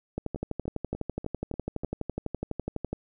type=two click trains; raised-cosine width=2 ms; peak=-17 / -24 dBFS; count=34 / 6; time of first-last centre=0.18-2.93 / 0.36-1.835 s; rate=12 / 3.39 Hz; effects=none